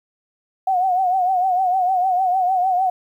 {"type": "tone with vibrato", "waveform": "sine", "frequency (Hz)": 740, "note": "F#5", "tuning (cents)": 0, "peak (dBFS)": -15, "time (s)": [0.67, 2.9], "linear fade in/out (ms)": 5, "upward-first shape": "triangle", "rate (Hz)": 6.6, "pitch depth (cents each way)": 88, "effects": ["9-bit"]}